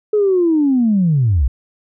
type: linear sweep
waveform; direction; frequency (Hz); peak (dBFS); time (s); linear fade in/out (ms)
sine; down; 429.8 to 55; -10; 0.13-1.48; 5
effects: tanh soft clip ceiling -6 dBFS